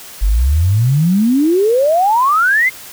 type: exponential sweep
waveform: sine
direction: up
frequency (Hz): 45.29 to 2141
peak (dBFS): -9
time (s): 0.21-2.7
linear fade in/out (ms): 20
effects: white hiss -34 dBFS RMS until 2.92 s